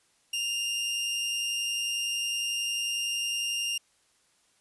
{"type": "tone pair together", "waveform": "sawtooth", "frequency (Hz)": [2700, 2811], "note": ["E7", "F7"], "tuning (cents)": [41, 11], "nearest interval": "minor second", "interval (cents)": 70, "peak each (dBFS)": [-37, -25], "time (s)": [0.33, 3.78], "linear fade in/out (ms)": 5, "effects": ["white hiss -67 dBFS RMS until 4.6 s", "resampled to 24000 Hz"]}